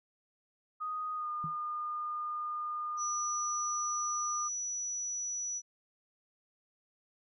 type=tone with pitch glide; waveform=sine; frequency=1244.5 to 1216.1 Hz; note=D#6 to D#6; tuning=0 to -40 cents; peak=-34 dBFS; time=0.8-4.49 s; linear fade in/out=20 ms; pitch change=-40 cents; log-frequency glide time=1.15-1.29 s
type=tone with exponential decay; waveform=sine; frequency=158 Hz; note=D#3; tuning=27 cents sharp; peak=-35 dBFS; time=1.44-1.57 s; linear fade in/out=2 ms; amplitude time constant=27 ms
type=tone; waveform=sine; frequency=5900 Hz; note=F#8; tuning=6 cents flat; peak=-34 dBFS; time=2.97-5.62 s; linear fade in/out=50 ms
effects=none